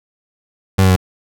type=tone with pitch steps; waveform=30% pulse; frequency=95.7 / 93.95 / 92.23 Hz; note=G2 / F#2 / F#2; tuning=-41 / +27 / -5 cents; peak=-6 dBFS; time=0.78-0.963 s; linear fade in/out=10 ms; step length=61 ms; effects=none